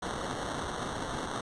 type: noise with sample-and-hold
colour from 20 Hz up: white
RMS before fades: -36 dBFS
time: 0.02-1.41 s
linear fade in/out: 5 ms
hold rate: 2450 Hz
effects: resampled to 22050 Hz